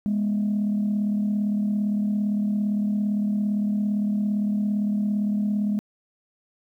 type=tone pair together; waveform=sine; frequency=206.5 / 244.1 Hz; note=G#3 / B3; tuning=-10 / -20 cents; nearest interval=minor third; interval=290 cents; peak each=-20 / -30 dBFS; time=0.06-5.79 s; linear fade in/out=0 ms; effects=tanh soft clip ceiling -17 dBFS + 10-bit